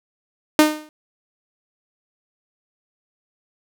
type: tone with exponential decay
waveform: sawtooth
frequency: 305.7 Hz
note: D#4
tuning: 30 cents flat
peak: -3 dBFS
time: 0.59-0.89 s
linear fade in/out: 1 ms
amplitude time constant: 64 ms
effects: none